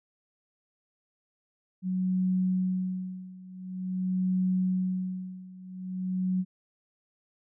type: tone with tremolo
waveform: sine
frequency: 185 Hz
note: F#3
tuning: in tune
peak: -23 dBFS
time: 1.82-6.45 s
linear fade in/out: 50 ms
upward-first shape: sine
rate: 0.47 Hz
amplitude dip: 90%
effects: none